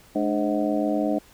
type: harmonic tone with a mistuned harmonic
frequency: 105.7 Hz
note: G#2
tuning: 31 cents sharp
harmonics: 2 / 3 / 4 / 5 / 6 / 7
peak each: -28 / -24 / -35 / -30 / -28 / -32 dBFS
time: 0.15-1.19 s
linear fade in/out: 10 ms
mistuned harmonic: 3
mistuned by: -99 cents
effects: pink hiss -53 dBFS RMS until 1.33 s